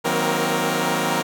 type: tone cluster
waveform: 10% pulse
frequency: 158.7 / 186.4 / 237.8 / 262.9 / 467.7 Hz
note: D#3 / F#3 / A#3 / C4 / A#4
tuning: +35 / +13 / +35 / +8 / +6 cents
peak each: -18 dBFS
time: 0.04-1.23 s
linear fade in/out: 20 ms
effects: none